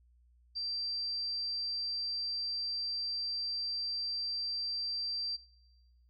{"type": "tone", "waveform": "sine", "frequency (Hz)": 4700, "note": "D8", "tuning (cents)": 1, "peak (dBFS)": -34, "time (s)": [0.55, 5.37], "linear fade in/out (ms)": 20, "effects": ["noise-tail reverb RT60 1.0 s tail -19 dB re dry", "added 60 Hz sine -62 dBFS peak until 6.09 s"]}